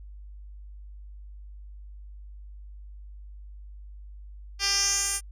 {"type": "tone with band-pass filter sweep", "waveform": "10% pulse", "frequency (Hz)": 397.4, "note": "G4", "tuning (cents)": 24, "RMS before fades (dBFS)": -26, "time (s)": [4.59, 5.21], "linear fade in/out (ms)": 50, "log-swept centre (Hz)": [4400, 9000], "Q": 3.5, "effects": ["added 50 Hz sine -41 dBFS peak until 5.31 s"]}